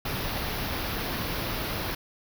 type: band-stop noise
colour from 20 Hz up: pink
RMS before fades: -31 dBFS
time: 0.05-1.95 s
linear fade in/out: 5 ms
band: 5500 to 11000 Hz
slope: 48 dB/octave
effects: none